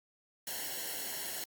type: noise with comb filter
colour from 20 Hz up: white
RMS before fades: -39 dBFS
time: 0.47-1.44 s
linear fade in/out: 2 ms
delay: 0.82 ms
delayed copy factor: -0.75
effects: Opus 48 kbps